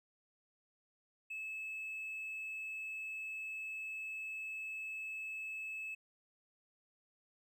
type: tone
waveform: triangle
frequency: 2600 Hz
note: E7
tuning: 24 cents flat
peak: -38 dBFS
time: 1.3-5.95 s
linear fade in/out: 10 ms
effects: tanh soft clip ceiling -36 dBFS